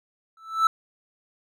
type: tone with exponential growth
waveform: triangle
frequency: 1318.5 Hz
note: E6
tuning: in tune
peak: -11 dBFS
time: 0.37-0.67 s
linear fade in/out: 2 ms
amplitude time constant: 64 ms
effects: none